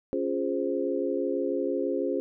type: chord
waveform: sine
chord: Db major seventh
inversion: none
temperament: equal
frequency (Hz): 277.2 / 349.2 / 415.3 / 523.3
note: Db4 / F4 / Ab4 / C5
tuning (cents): 0 / 0 / 0 / 0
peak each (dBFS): -31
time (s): 0.13-2.2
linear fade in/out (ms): 0
effects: none